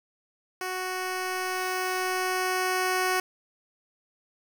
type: tone with level ramp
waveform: 10% pulse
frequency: 370 Hz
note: F#4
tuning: in tune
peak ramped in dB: -22 to -15 dBFS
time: 0.61-3.2 s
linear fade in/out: 2 ms
effects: 8-bit